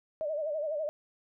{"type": "tone with vibrato", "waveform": "sine", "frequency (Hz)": 609, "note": "D#5", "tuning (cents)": -37, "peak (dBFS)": -30, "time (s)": [0.21, 0.89], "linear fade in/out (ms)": 0, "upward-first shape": "sine", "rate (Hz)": 12, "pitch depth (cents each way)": 95, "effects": []}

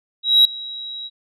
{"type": "tone with ADSR envelope", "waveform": "sine", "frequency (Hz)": 3856, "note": "B7", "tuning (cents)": -42, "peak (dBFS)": -5, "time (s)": [0.23, 1.1], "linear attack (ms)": 220, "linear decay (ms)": 3, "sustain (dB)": -23, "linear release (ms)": 39, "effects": ["tanh soft clip ceiling -6 dBFS"]}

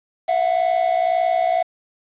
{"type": "tone pair together", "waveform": "triangle", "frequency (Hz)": [668.1, 730], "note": ["E5", "F#5"], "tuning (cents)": [23, -24], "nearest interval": "major second", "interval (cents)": 153, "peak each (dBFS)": -17, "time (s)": [0.28, 1.63], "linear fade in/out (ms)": 10, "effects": ["resampled to 8000 Hz", "7-bit"]}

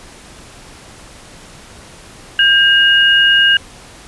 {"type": "tone pair together", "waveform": "sine", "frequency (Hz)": [1599.6, 2865], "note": ["G6", "F7"], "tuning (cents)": [35, 44], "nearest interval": "minor seventh", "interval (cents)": 1009, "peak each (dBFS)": -10, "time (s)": [2.39, 3.57], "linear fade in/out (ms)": 2, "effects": ["pink hiss -38 dBFS RMS until 4.07 s", "resampled to 24000 Hz"]}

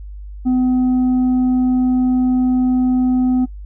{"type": "tone with tanh clipping", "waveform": "triangle", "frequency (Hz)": 253.4, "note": "B3", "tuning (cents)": 45, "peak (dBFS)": -13, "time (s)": [0.45, 3.46], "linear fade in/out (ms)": 20, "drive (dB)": 8, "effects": ["noise-tail reverb RT60 0.1 s tail -20 dB re dry", "added 50 Hz sine -29 dBFS peak until 3.65 s"]}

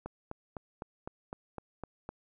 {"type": "click train", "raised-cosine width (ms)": 1, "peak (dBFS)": -25, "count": 9, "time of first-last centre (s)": [0.06, 2.09], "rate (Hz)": 3.94, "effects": []}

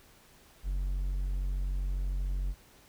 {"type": "tone", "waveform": "triangle", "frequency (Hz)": 46.48, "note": "F#1", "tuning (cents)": 9, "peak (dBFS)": -27, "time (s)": [0.63, 2.55], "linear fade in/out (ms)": 50, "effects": ["pink hiss -59 dBFS RMS until 2.88 s"]}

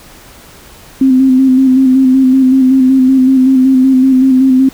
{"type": "tone with vibrato", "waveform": "sine", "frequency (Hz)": 261.6, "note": "C4", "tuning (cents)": 0, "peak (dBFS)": -4, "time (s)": [1.01, 4.69], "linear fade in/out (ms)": 5, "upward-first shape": "square", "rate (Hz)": 5.3, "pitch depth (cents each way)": 29, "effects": ["pink hiss -37 dBFS RMS until 4.73 s"]}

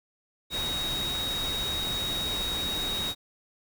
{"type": "tone in noise", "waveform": "sine", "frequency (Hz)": 3777, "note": "A#7", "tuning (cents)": 22, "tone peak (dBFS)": -29, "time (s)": [0.5, 3.15], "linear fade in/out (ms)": 50, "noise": "pink", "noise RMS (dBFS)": -35, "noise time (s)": [0.5, 3.15], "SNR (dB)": 3, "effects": []}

